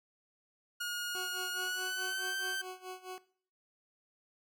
sawtooth tone with pitch glide, 1434 to 1554.8 Hz, F6 to G6, +45 to -15 cents, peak -31 dBFS, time 0.8-2.62 s, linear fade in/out 10 ms, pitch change +140 cents, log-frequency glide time 1.51-2.28 s
20% pulse tone with tremolo, 370 Hz, F#4, in tune, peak -35 dBFS, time 1.15-3.18 s, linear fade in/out 0 ms, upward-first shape sine, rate 4.7 Hz, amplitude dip 85%
effects noise-tail reverb RT60 0.5 s tail -19 dB re dry

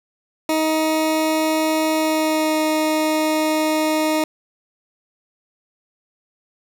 20% pulse tone with pitch glide, 314.8 to 311 Hz, D#4 to D#4, +20 to -1 cents, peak -12 dBFS, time 0.49-4.24 s, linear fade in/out 2 ms, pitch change -21 cents, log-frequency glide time 1.95-2.61 s, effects none

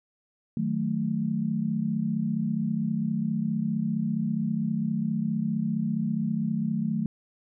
sine chord, D# diminished, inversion none, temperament equal, 155.56 / 185 / 220 Hz, D#3 / F#3 / A3, 0 / 0 / 0 cents, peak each -31 / -30 / -27 dBFS, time 0.57-7.06 s, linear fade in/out 2 ms, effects none

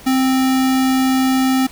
sine tone with sample-and-hold, 261.6 Hz, C4, in tune, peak -12 dBFS, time 0.06-1.67 s, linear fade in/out 10 ms, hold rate 1050 Hz, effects pink hiss -40 dBFS RMS until 1.71 s

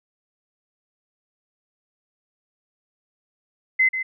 sine tone with echo, 2052 Hz, C7, 34 cents flat, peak -14 dBFS, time 3.79-3.89 s, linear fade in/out 10 ms, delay 140 ms, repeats 1, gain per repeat -9 dB, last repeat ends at 4.03 s, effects none

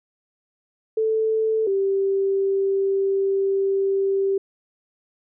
sine tone pair in turn, 440.3 / 390.7 Hz, A4 / G4, +1 / -6 cents, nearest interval major second, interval 207 cents, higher first, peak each -18 / -18 dBFS, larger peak neither, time 0.97-1.67 / 1.67-4.38 s, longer second, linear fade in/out 5 ms, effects none

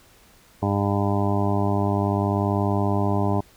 harmonic tone, 100.6 Hz, G2, 45 cents sharp, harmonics 1 / 2 / 3 / 4 / 6 / 7 / 8 / 9 / 10, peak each -23 / -26 / -28 / -29 / -31 / -31 / -32 / -33 / -33 dBFS, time 0.62-3.41 s, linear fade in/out 10 ms, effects pink hiss -54 dBFS RMS until 3.56 s

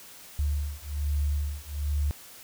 sine beating tone pair, 72.2 / 73.4 Hz, D2 / D2, -29 / 0 cents, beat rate 1.2 Hz, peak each -29 dBFS, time 0.39-2.11 s, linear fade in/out 0 ms, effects white hiss -48 dBFS RMS until 2.43 s

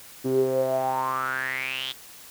sawtooth tone with band-pass filter sweep, 130.81 Hz, C3, in tune, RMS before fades -26 dBFS, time 0.24-1.93 s, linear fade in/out 20 ms, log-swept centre 320 to 3500 Hz, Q 8.8, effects white hiss -46 dBFS RMS until 2.3 s

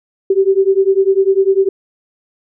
sine beating tone pair, 382.6 / 392.6 Hz, G4 / G4, -42 / +3 cents, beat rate 10 Hz, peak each -12 / -12 dBFS, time 0.3-1.69 s, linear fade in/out 5 ms, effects none

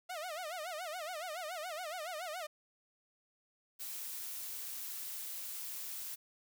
sawtooth tone with vibrato, 670 Hz, E5, 28 cents sharp, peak -36 dBFS, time 0.09-2.47 s, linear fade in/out 10 ms, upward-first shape sine, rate 7.1 Hz, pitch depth 190 cents each way
blue noise, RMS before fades -43 dBFS, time 3.79-6.16 s, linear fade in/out 20 ms
effects none

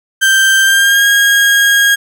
35% pulse tone with pitch glide, 1568 to 1632.7 Hz, G6 to G#6, 0 to -30 cents, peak -5 dBFS, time 0.21-1.96 s, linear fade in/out 20 ms, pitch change +70 cents, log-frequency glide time 0.6-1.05 s, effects none

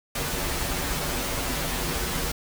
pink noise with comb filter, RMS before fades -28 dBFS, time 0.15-2.32 s, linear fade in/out 5 ms, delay 9.6 ms, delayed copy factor -0.95, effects none

